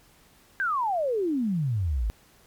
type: exponential sweep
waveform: sine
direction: down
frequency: 1624 to 49.12 Hz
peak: -23 dBFS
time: 0.6-2.1 s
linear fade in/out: 0 ms
effects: pink hiss -58 dBFS RMS until 2.46 s + MP3 96 kbps